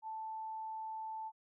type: tone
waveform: sine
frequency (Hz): 880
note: A5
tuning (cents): 0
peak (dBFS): -40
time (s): 0.02-1.32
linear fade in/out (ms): 50
effects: none